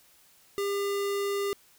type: tone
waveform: square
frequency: 401.1 Hz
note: G4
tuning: 40 cents sharp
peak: -28 dBFS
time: 0.58-1.53 s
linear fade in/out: 0 ms
effects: white hiss -60 dBFS RMS until 1.78 s